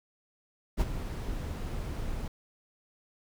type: noise with ADSR envelope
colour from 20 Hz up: brown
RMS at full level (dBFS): -24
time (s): 0.77-2.28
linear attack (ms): 39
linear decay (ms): 31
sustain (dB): -11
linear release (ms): 4
effects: none